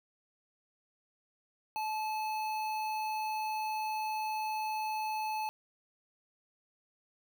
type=tone with notch filter; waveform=square; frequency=865 Hz; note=A5; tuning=30 cents flat; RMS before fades=-35 dBFS; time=1.76-5.49 s; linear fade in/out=0 ms; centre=7700 Hz; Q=0.93; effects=none